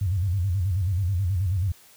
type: tone with vibrato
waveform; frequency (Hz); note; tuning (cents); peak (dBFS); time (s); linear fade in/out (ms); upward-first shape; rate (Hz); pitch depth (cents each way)
sine; 93; F#2; +9; -21; 0.01-1.72; 5; square; 9.3; 130
effects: white hiss -53 dBFS RMS until 1.96 s